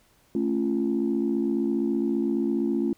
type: chord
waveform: sine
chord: A augmented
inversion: none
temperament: just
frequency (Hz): 220 / 275 / 343.8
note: A3 / C#4 / E#4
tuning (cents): 0 / -14 / -27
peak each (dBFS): -26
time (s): 0.35-2.93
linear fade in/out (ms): 2
effects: tanh soft clip ceiling -15 dBFS + pink hiss -62 dBFS RMS until 2.97 s